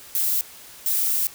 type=noise bursts at uneven times; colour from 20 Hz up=violet; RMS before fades=-22 dBFS; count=2; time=0.15-0.41 / 0.86-1.27 s; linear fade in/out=0 ms; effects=white hiss -44 dBFS RMS until 1.34 s